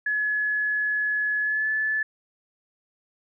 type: tone with pitch glide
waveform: sine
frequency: 1700 to 1735.7 Hz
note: G#6 to A6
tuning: +40 to -24 cents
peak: -22 dBFS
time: 0.06-2.03 s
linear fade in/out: 5 ms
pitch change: +36 cents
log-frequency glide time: 1.41-1.69 s
effects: none